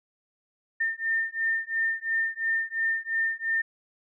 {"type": "beating tone pair", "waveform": "sine", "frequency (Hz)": [1807, 1809.9], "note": ["A6", "A6"], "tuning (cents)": [46, 48], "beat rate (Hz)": 2.9, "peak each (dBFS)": -28, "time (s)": [0.8, 3.62], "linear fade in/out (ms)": 10, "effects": []}